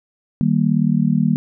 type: chord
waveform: sine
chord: Eb major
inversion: none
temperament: just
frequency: 155.56 / 194.45 / 233.3 Hz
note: Eb3 / G3 / Bb3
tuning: 0 / -14 / +2 cents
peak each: -18 dBFS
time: 0.41-1.36 s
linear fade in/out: 0 ms
effects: none